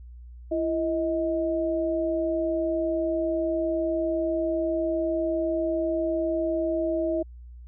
sine tone pair together, 335.1 / 632.6 Hz, E4 / D#5, +29 / +29 cents, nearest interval major seventh, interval 1100 cents, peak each -26 dBFS, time 0.51-7.23 s, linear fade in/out 10 ms, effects added 60 Hz sine -41 dBFS peak until 7.67 s

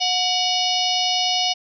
harmonic tone with a mistuned harmonic, 730 Hz, F#5, 24 cents flat, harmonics 1 / 3 / 4 / 5 / 6 / 7 / 8, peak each -24 / -31 / -23 / -28 / -28 / -24 / -32 dBFS, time 0-1.54 s, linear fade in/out 20 ms, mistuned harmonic 3, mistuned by +65 cents, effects none

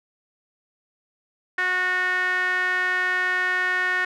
sawtooth tone with band-pass filter, 365.8 Hz, F#4, 20 cents flat, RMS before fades -23 dBFS, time 1.58-4.05 s, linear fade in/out 5 ms, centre 1700 Hz, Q 9.3, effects none

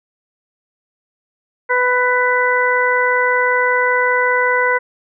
harmonic tone, 497.2 Hz, B4, 12 cents sharp, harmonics 1 / 2 / 3 / 4, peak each -18 / -18 / -18 / -18 dBFS, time 1.69-4.79 s, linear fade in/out 20 ms, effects none

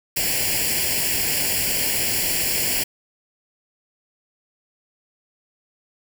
white noise with comb filter, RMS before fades -22 dBFS, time 0.16-2.84 s, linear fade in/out 10 ms, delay 0.4 ms, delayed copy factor +0.85, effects none

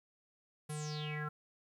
square tone with low-pass filter sweep, 151.1 Hz, D3, 50 cents sharp, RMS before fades -40 dBFS, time 0.69-1.29 s, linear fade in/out 10 ms, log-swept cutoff 11000 to 1300 Hz, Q 9, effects 12-bit

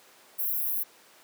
white high-pass noise, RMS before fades -29 dBFS, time 0.38-0.84 s, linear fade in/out 20 ms, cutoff 11000 Hz, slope 96 dB/octave, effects pink hiss -55 dBFS RMS until 1.23 s + high-pass 400 Hz 12 dB/octave

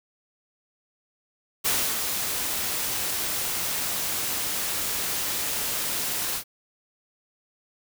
white noise with ADSR envelope, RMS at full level -23 dBFS, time 1.64-6.44 s, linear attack 20 ms, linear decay 300 ms, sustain -5 dB, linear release 84 ms, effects none

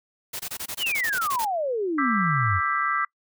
white noise bursts, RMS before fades -32 dBFS, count 13, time 0.33-1.452 s, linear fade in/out 10 ms, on 66 ms, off 22 ms
sine exponential sweep, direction down, 3190 to 85.4 Hz, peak -23 dBFS, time 0.78-2.61 s, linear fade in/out 50 ms
sine chord, E minor seventh, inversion third, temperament equal with one note detuned, 1174.7 / 1318.5 / 1593.5 / 1975.5 Hz, D6 / E6 / G6 / B6, 0 / 0 / +28 / 0 cents, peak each -26 / -26 / -30 / -29 dBFS, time 1.98-3.05 s, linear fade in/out 5 ms
effects noise-tail reverb RT60 0.1 s tail -25 dB re dry

